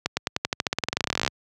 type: accelerating click train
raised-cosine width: 0.2 ms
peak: -5 dBFS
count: 27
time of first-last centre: 0.06-1.278 s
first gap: 110 ms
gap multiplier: 0.92
effects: high-pass 80 Hz 12 dB/octave